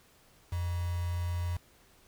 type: tone with quantisation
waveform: sine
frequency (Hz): 87.31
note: F2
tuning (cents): 0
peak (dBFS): -30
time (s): 0.52-1.57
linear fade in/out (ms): 5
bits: 7
effects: pink hiss -62 dBFS RMS until 2.07 s